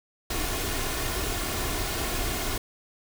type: noise with comb filter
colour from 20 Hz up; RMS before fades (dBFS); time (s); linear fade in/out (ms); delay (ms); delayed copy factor
pink; -29; 0.3-2.58; 5; 2.8; +0.5
effects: none